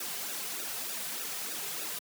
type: noise with flanger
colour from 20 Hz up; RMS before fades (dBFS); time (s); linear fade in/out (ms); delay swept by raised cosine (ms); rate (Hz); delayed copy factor
white; -37; 0-1.99; 5; 0.93 to 3.63; 3.3; -1
effects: high-pass 200 Hz 12 dB/octave